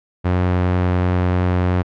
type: tone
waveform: sawtooth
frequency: 90.3 Hz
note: F#2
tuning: 42 cents flat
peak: -11 dBFS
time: 0.24-1.83 s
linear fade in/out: 20 ms
effects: low-pass 2000 Hz 12 dB/octave